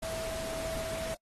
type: tone in noise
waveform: sine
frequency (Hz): 650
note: E5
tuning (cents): -24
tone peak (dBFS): -36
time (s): 0.02-1.15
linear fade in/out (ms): 10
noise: pink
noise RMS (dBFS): -40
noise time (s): 0.02-1.15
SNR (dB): +1
effects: noise-tail reverb RT60 0.1 s tail -26 dB re dry + AAC 32 kbps